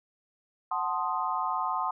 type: chord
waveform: sine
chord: F# diminished seventh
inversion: none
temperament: equal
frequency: 740 / 880 / 1046.5 / 1244.5 Hz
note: F#5 / A5 / C6 / Eb6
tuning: 0 / 0 / 0 / 0 cents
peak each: -34 / -33 / -31 / -33 dBFS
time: 0.71-1.91 s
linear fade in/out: 5 ms
effects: none